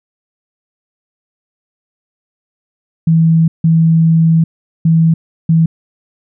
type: tone bursts at uneven times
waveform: sine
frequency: 163.1 Hz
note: E3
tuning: 18 cents flat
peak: -6 dBFS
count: 4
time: 3.07-3.48 / 3.64-4.44 / 4.85-5.14 / 5.49-5.66 s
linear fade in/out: 5 ms
effects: none